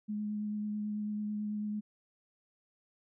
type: tone with vibrato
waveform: sine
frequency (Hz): 210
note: G#3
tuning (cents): +19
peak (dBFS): -33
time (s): 0.08-1.81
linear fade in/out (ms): 20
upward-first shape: triangle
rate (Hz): 9.1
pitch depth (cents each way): 15
effects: none